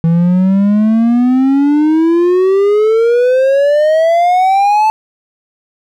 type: exponential sweep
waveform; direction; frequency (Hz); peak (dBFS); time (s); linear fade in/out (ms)
triangle; up; 163.3 to 880; -5; 0.04-4.9; 0
effects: none